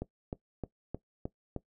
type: click train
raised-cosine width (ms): 2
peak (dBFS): -22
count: 6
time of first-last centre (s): 0.02-1.563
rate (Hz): 3.24
effects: noise-tail reverb RT60 0.1 s tail -18 dB re dry